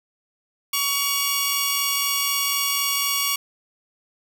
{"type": "tone pair together", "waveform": "10% pulse", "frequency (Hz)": [1126, 2837], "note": ["C#6", "F7"], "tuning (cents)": [27, 27], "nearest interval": "octave + major third", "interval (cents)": 1600, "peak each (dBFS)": -15, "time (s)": [0.73, 3.36], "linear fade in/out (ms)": 5, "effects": []}